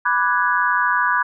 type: chord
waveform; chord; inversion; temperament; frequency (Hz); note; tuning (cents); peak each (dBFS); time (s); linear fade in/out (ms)
sine; G# half-diminished seventh; first; equal; 987.8 / 1174.7 / 1480 / 1661.2; B5 / D6 / F#6 / G#6; 0 / 0 / 0 / 0; -20 / -22 / -21 / -21; 0.05-1.23; 10
effects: none